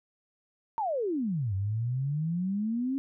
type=exponential two-way sweep; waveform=sine; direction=down then up; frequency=939 to 93.9 to 276.4 Hz; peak=-27 dBFS; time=0.78-2.98 s; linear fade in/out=0 ms; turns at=1.54 s; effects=none